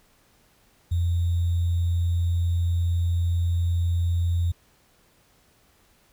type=tone with sample-and-hold; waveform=sine; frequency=86.1 Hz; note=F2; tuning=24 cents flat; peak=-20 dBFS; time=0.91-4.52 s; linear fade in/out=10 ms; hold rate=3675 Hz; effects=pink hiss -61 dBFS RMS until 6.12 s